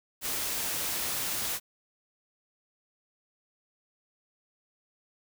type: noise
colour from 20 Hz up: white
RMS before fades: -32 dBFS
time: 0.21-1.6 s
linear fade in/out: 50 ms
effects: none